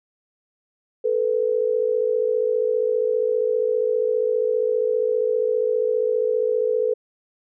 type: tone pair together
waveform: sine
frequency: 438.9 / 493.9 Hz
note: A4 / B4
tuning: -4 / 0 cents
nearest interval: major second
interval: 204 cents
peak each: -21 dBFS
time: 1.04-6.94 s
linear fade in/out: 10 ms
effects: none